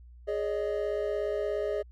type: chord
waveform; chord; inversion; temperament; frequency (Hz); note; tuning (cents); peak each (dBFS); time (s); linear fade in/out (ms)
triangle; Ab suspended fourth; none; equal with one note detuned; 415.3 / 565.4 / 622.3; Ab4 / Db5 / Eb5; 0 / +34 / 0; -29 / -33 / -31; 0.27-1.83; 20
effects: added 60 Hz sine -48 dBFS peak until 1.91 s